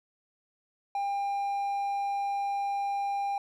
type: tone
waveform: triangle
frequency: 800 Hz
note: G5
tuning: 35 cents sharp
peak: -26 dBFS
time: 0.95-3.38 s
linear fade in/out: 2 ms
effects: none